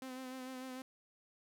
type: tone with vibrato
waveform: sawtooth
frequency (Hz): 258.1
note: C4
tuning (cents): -23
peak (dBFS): -40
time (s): 0.02-0.82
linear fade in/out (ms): 2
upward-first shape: sine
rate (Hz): 6.7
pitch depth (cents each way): 30
effects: none